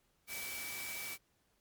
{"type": "tone in noise", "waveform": "sine", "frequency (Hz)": 2300, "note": "D7", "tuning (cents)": -37, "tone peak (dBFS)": -44, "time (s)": [0.27, 1.18], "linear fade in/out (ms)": 50, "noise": "white", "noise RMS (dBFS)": -44, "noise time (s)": [0.27, 1.18], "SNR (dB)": -3, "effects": ["pink hiss -75 dBFS RMS until 1.6 s", "MP3 96 kbps"]}